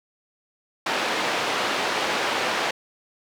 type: band-pass noise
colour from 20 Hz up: pink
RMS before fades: -25 dBFS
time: 0.86-2.71 s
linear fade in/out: 5 ms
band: 440 to 3800 Hz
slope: 12 dB/octave
effects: none